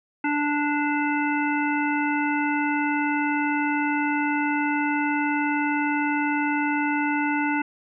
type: harmonic tone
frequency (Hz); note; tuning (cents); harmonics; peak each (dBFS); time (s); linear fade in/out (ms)
293.4; D4; -2; 1 / 3 / 5 / 7 / 9; -24 / -27 / -29 / -31 / -33; 0.24-7.62; 5
effects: none

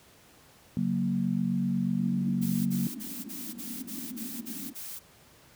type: chord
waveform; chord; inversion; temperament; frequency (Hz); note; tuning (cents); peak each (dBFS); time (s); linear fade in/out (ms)
sine; F# major; second; equal; 138.59 / 185 / 233.1; C#3 / F#3 / A#3; 0 / 0 / 0; -34 / -28 / -29; 0.77-2.87; 0
type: band-pass noise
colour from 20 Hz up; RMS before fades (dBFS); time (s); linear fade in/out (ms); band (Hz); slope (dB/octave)
pink; -42; 2-4.73; 0; 210 to 280; 48
type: noise bursts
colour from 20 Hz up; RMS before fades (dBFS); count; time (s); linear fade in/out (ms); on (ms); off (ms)
blue; -40; 9; 2.41-4.996; 20; 250; 42
effects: pink hiss -57 dBFS RMS until 5.55 s + high-pass 60 Hz 12 dB/octave

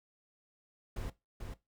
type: noise with echo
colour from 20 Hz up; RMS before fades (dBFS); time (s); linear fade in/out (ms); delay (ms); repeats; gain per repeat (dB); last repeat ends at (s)
brown; -39; 0.96-1.1; 5; 440; 1; -4; 1.54
effects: noise-tail reverb RT60 0.2 s tail -17 dB re dry

